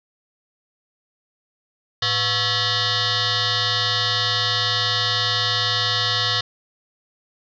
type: tone with frequency modulation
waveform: sine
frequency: 110 Hz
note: A2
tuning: in tune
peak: -18 dBFS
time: 2.02-6.41 s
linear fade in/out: 5 ms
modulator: 607 Hz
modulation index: 7.5
effects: none